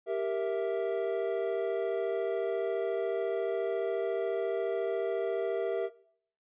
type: chord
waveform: triangle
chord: E diminished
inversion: first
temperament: equal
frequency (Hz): 392 / 466.2 / 659.3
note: G4 / Bb4 / E5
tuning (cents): 0 / 0 / 0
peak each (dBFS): -31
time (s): 0.06-5.9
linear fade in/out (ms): 50
effects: noise-tail reverb RT60 0.6 s tail -19 dB re dry + resampled to 8000 Hz